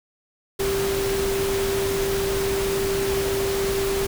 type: tone in noise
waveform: sine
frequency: 392 Hz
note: G4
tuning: in tune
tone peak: -22 dBFS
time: 0.59-4.07 s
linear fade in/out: 10 ms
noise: pink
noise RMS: -28 dBFS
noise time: 0.59-4.07 s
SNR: +3 dB
effects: none

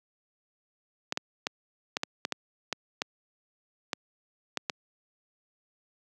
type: clicks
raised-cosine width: 0.2 ms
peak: -11 dBFS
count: 12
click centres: 1.124 / 1.174 / 1.469 / 1.969 / 2.034 / 2.251 / 2.323 / 2.727 / 3.019 / 3.932 / 4.573 / 4.698 s
effects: high-pass 200 Hz 12 dB/octave

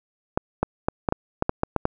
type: clicks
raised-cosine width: 1 ms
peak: -6 dBFS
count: 10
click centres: 0.375 / 0.63 / 0.885 / 1.088 / 1.124 / 1.424 / 1.494 / 1.634 / 1.763 / 1.854 s
effects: none

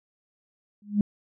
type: tone with exponential growth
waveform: sine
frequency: 206.2 Hz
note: G#3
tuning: 12 cents flat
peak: -14 dBFS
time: 0.82-1.01 s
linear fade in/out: 2 ms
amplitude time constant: 40 ms
effects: tanh soft clip ceiling -10 dBFS

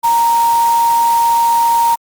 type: tone in noise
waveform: sine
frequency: 931 Hz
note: A#5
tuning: 2 cents flat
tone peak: -9 dBFS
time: 0.03-1.96 s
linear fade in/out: 20 ms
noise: white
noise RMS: -26 dBFS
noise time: 0.03-1.96 s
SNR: +14 dB
effects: Opus 48 kbps

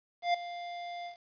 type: tone with ADSR envelope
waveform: square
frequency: 698.5 Hz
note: F5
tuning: in tune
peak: -24 dBFS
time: 0.22-1.17 s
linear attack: 120 ms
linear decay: 7 ms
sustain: -15 dB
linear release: 110 ms
effects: resampled to 11025 Hz + 10-bit

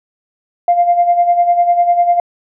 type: tone with tremolo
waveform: sine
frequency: 698.5 Hz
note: F5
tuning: in tune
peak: -5 dBFS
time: 0.68-2.2 s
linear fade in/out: 2 ms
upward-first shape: sine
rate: 10 Hz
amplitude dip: 65%
effects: tanh soft clip ceiling -2 dBFS

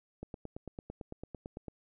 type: click train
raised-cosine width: 2 ms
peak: -28 dBFS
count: 14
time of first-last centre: 0.23-1.683 s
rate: 8.95 Hz
effects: none

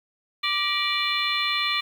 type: harmonic tone with a mistuned harmonic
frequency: 587.3 Hz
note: D5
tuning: in tune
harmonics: 2 / 3 / 4 / 5 / 6 / 7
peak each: -29 / -32 / -27 / -31 / -28 / -31 dBFS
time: 0.43-1.81 s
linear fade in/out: 10 ms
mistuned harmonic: 3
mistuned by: +140 cents
effects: 8-bit

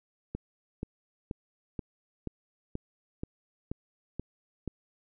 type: click train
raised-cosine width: 3 ms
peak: -21 dBFS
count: 10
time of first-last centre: 0.35-4.677 s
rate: 2.08 Hz
effects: none

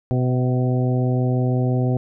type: harmonic tone with a mistuned harmonic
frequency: 126.1 Hz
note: B2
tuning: 36 cents sharp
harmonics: 1 / 2 / 3 / 4 / 5 / 6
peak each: -18 / -24 / -28 / -30 / -32 / -34 dBFS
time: 0.11-1.97 s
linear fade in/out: 0 ms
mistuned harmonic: 5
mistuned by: +32 cents
effects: none

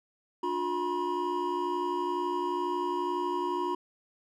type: tone cluster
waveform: triangle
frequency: 294.6 / 356.7 / 967 / 1059 Hz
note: D4 / F4 / B5 / C6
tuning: +6 / +37 / -37 / +21 cents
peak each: -36 / -30 / -30 / -36 dBFS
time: 0.43-3.75 s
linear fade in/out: 5 ms
effects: none

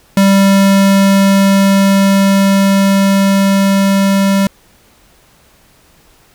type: tone with level ramp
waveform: square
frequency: 196 Hz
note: G3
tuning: in tune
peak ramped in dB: -6 to -9 dBFS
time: 0.17-4.47 s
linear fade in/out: 2 ms
effects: pink hiss -48 dBFS RMS until 6.34 s

